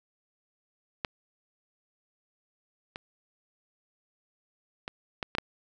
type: clicks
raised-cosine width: 0.3 ms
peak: -13 / -21 / -19 / -15 / -13 / -9 dBFS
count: 6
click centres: 1.048 / 2.959 / 4.879 / 5.228 / 5.351 / 5.384 s
effects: none